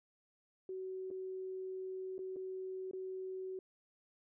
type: tone with dropouts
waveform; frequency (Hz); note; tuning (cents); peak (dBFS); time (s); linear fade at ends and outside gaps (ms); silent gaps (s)
sine; 375.8; F#4; +27; -40; 0.69-3.59; 2; 1.104-1.111 / 2.181-2.19 / 2.361-2.366 / 2.912-2.933
effects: none